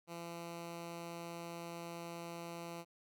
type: tone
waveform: 10% pulse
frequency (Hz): 169.7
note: F3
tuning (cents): -49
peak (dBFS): -36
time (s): 0.07-2.85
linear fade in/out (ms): 50
effects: none